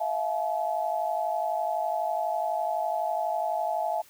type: tone cluster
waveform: sine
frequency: 652 / 704 / 857 Hz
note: E5 / F5 / A5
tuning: -19 / +14 / -46 cents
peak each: -30 dBFS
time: 0-4.02 s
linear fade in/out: 10 ms
effects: white hiss -56 dBFS RMS until 4.09 s